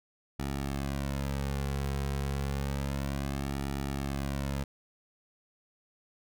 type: tone with flanger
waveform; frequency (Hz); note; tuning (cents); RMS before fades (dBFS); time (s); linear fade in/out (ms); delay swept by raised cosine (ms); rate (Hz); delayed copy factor
sawtooth; 69.1; C#2; -5; -33; 0.39-4.64; 5; 1.9 to 3.4; 0.3; -1
effects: none